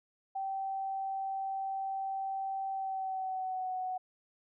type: tone with pitch glide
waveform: sine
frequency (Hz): 775 to 742.6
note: G5 to F#5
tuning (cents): -20 to +6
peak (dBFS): -33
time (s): 0.35-3.98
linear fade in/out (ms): 10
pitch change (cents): -74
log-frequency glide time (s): 2.71-3.71
effects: none